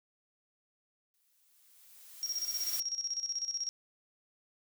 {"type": "noise with exponential growth", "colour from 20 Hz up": "blue", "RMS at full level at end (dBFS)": -36, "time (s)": [1.14, 2.8], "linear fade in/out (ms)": 1, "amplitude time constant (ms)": 360}
{"type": "tone with tremolo", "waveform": "sine", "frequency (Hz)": 5600, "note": "F8", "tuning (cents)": 4, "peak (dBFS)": -31, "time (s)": [2.23, 3.69], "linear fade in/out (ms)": 0, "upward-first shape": "square", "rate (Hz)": 16, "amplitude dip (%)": 70}
{"effects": []}